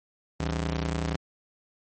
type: ring-modulated tone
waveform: sawtooth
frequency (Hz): 116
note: A#2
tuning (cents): -8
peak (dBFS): -20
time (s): 0.4-1.16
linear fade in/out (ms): 0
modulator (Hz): 42.7
effects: MP3 32 kbps